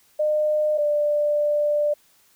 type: tone pair in turn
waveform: sine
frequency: 607 / 591.4 Hz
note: D#5 / D5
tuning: -43 / +12 cents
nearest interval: unison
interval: 45 cents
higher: first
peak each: -18 dBFS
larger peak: neither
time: 0.19-0.78 / 0.78-1.94 s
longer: second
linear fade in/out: 10 ms
effects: white hiss -59 dBFS RMS until 2.35 s